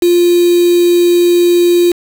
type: tone with quantisation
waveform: sine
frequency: 349.2 Hz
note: F4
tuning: in tune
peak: -6 dBFS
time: 0.02-1.92 s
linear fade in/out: 5 ms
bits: 3
effects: none